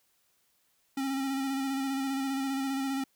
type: tone with vibrato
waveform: square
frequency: 270.3 Hz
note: C#4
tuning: 44 cents flat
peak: -30 dBFS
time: 0.97-3.04 s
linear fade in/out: 5 ms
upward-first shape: square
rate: 15 Hz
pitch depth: 23 cents each way
effects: white hiss -71 dBFS RMS until 3.15 s